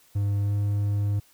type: tone with pitch glide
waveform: triangle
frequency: 101.1 to 102.1 Hz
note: G#2 to G#2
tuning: -46 to -29 cents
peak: -20 dBFS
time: 0.15-1.2 s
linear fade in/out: 10 ms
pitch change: +17 cents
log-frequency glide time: 0.41-0.54 s
effects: white hiss -59 dBFS RMS until 1.33 s